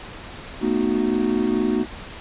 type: chord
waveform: triangle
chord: B dominant seventh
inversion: third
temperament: just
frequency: 222.2 / 246.9 / 308.7 / 370.4 Hz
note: A3 / B3 / D#4 / F#4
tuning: +17 / 0 / -14 / +2 cents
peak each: -22 dBFS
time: 0.6-1.86 s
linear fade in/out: 50 ms
effects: pink hiss -37 dBFS RMS until 2.2 s + resampled to 8000 Hz